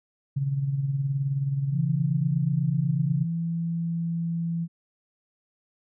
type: tone with tremolo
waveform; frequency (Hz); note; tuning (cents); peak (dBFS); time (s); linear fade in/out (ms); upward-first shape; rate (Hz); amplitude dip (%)
sine; 138.2; C#3; -5; -21; 0.36-3.25; 10; sine; 19; 55
type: tone with pitch glide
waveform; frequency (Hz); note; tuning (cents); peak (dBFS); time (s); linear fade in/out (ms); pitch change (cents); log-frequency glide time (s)
sine; 166.4 to 167.65; E3 to E3; +17 to +30; -25; 1.71-4.68; 50; +13; 3.02-3.78
effects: none